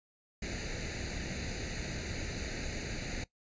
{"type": "noise with comb filter", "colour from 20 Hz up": "pink", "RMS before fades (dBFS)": -38, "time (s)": [0.42, 3.24], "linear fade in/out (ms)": 5, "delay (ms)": 0.46, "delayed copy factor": 0.85, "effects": ["noise-tail reverb RT60 0.1 s tail -18 dB re dry", "resampled to 16000 Hz"]}